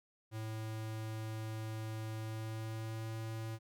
square tone with pitch glide, 110 to 111.66 Hz, A2 to A2, 0 to +26 cents, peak -40 dBFS, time 0.31-3.59 s, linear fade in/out 50 ms, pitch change +26 cents, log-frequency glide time 2.17-3.13 s, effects none

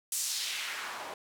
white noise with band-pass filter sweep, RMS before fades -36 dBFS, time 0.12-1.14 s, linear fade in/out 2 ms, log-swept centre 8900 to 630 Hz, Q 1.4, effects none

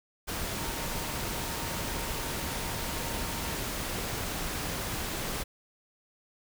sine tone in noise, 924 Hz, A#5, 16 cents flat, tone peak -45 dBFS, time 0.55-3.56 s, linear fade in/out 20 ms, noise pink, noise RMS -34 dBFS, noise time 0.27-5.44 s, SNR -14 dB, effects none

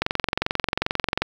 click train, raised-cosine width 0.3 ms, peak -5 dBFS, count 28, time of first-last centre 0.02-1.22 s, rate 22.5 Hz, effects 7-bit

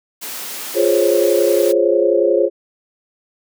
white high-pass noise, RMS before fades -28 dBFS, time 0.21-1.73 s, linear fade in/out 20 ms, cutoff 210 Hz, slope 24 dB/octave
sine chord, Db major seventh, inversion first, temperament equal, 349.2 / 415.3 / 523.3 / 554.4 Hz, F4 / Ab4 / C5 / Db5, 0 / 0 / 0 / 0 cents, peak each -17 dBFS, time 0.74-2.5 s, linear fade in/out 50 ms
effects none

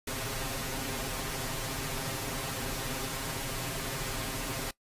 pink noise with comb filter, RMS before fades -35 dBFS, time 0.07-4.71 s, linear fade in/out 5 ms, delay 7.5 ms, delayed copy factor +0.9, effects noise-tail reverb RT60 0.1 s tail -20 dB re dry + resampled to 32000 Hz

